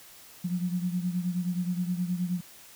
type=beating tone pair; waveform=sine; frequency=176.6 / 186.1 Hz; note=F3 / F#3; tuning=+20 / +10 cents; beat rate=9.5 Hz; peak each=-28 / -33 dBFS; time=0.44-2.41 s; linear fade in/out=10 ms; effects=white hiss -51 dBFS RMS until 2.75 s